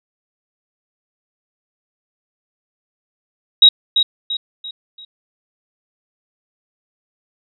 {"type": "tone with echo", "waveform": "sine", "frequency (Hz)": 3814, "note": "A#7", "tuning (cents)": 39, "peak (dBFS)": -3, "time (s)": [3.62, 3.69], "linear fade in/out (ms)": 5, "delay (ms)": 340, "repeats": 4, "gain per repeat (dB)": -8, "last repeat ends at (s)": 5.05, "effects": []}